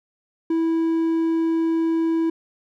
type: tone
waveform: triangle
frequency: 327.6 Hz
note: E4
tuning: 11 cents flat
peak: -16 dBFS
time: 0.5-2.3 s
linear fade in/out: 5 ms
effects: none